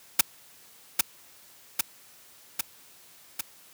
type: noise with echo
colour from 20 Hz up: white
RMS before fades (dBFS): -17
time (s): 0.19-0.21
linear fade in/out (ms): 5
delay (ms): 800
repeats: 4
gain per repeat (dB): -3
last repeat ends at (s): 3.41
effects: white hiss -54 dBFS RMS until 3.73 s + high-pass 80 Hz 12 dB/octave